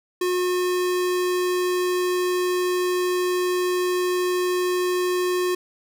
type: tone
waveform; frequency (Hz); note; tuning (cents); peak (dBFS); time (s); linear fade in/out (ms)
square; 361.3; F#4; -41; -21; 0.21-5.55; 5
effects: none